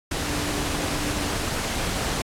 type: tone in noise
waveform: sine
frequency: 293.7 Hz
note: D4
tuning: in tune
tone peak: -33 dBFS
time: 0.17-1.37 s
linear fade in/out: 5 ms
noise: pink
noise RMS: -27 dBFS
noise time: 0.11-2.22 s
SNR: -9 dB
effects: low-pass 10000 Hz 12 dB/octave + AAC 64 kbps